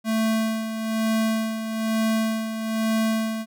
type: tone with tremolo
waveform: square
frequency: 221.6 Hz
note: A3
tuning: 13 cents sharp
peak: -20 dBFS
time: 0.04-3.46 s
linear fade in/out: 50 ms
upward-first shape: sine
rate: 1.1 Hz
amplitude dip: 60%
effects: none